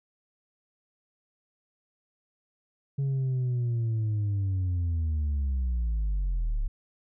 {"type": "linear sweep", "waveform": "sine", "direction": "down", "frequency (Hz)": [139.3, 33.56], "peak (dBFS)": -22, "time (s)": [2.98, 6.68], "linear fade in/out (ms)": 10, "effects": ["tanh soft clip ceiling -24 dBFS"]}